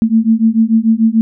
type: beating tone pair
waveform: sine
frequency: 220.6 / 227.4 Hz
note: A3 / A#3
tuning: +5 / -43 cents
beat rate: 6.8 Hz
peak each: -11 dBFS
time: 0.02-1.21 s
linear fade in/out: 0 ms
effects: none